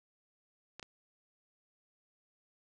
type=clicks; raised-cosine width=0.2 ms; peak=-27 dBFS; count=2; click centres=0.796 / 0.828 s; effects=resampled to 24000 Hz + 10-bit